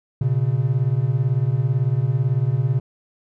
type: beating tone pair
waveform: triangle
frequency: 119.7 / 137.7 Hz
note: A#2 / C#3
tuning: +46 / -11 cents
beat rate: 18 Hz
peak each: -18 dBFS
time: 0.21-2.8 s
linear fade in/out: 5 ms
effects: none